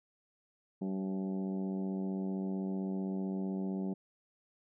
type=harmonic tone with a mistuned harmonic; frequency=95.6 Hz; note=G2; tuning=43 cents flat; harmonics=2 / 3 / 4 / 5 / 6 / 7 / 8 / 9; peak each=-34 / -42 / -43 / -53 / -53 / -52 / -57 / -57 dBFS; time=0.81-3.94 s; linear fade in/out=10 ms; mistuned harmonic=6; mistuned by=-23 cents; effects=none